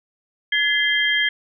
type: tone cluster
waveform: sine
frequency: 1700 / 2056 / 3188 Hz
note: G#6 / C7 / G7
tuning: +40 / -31 / +28 cents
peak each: -21 dBFS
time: 0.52-1.29 s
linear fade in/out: 5 ms
effects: none